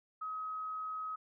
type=tone; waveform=sine; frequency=1270 Hz; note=D#6; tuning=35 cents sharp; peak=-37 dBFS; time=0.21-1.16 s; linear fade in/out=10 ms; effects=none